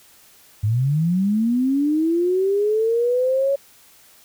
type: linear sweep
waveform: sine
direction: up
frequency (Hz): 100 to 560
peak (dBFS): -16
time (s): 0.63-3.56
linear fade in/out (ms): 10
effects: white hiss -51 dBFS RMS until 4.24 s